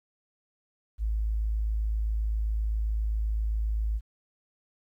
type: tone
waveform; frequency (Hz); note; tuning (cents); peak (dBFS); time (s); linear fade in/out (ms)
sine; 53.8; A1; -38; -25; 0.98-4.01; 50
effects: 11-bit